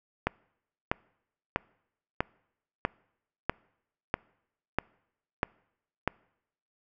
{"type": "click train", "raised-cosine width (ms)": 0.5, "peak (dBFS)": -10, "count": 10, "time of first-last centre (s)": [0.27, 6.076], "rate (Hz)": 1.55, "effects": ["noise-tail reverb RT60 0.8 s tail -26 dB re dry"]}